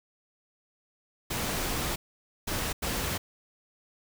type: noise bursts at uneven times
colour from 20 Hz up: pink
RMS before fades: -31 dBFS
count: 3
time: 1.3-1.96 / 2.47-2.73 / 2.82-3.18 s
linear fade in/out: 10 ms
effects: none